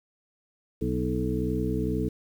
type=harmonic tone with a mistuned harmonic; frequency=62.2 Hz; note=B1; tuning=13 cents sharp; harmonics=1 / 2 / 3 / 4 / 5 / 7; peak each=-32 / -32 / -32 / -32 / -32 / -32 dBFS; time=0.81-2.09 s; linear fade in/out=10 ms; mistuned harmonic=5; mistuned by=+47 cents; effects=9-bit